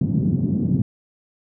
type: band-pass noise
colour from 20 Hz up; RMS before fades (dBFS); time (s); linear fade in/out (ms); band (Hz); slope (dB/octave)
white; -20; 0.01-0.82; 5; 110 to 220; 24
effects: none